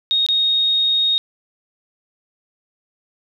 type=tone with dropouts; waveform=sine; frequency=3729 Hz; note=A#7; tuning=in tune; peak=-14 dBFS; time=0.11-1.18 s; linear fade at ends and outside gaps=0 ms; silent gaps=0.264-0.287 s; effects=9-bit